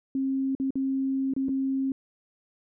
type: tone with dropouts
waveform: sine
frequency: 268 Hz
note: C4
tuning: 42 cents sharp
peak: -24 dBFS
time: 0.15-1.92 s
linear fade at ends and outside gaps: 2 ms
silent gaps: 0.551-0.599 / 0.706-0.755 / 1.337-1.364 / 1.485-1.491 s
effects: none